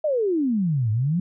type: exponential two-way sweep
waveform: sine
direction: down then up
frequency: 638 to 103.83 to 185.6 Hz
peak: -19 dBFS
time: 0.04-1.2 s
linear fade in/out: 5 ms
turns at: 0.91 s
effects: none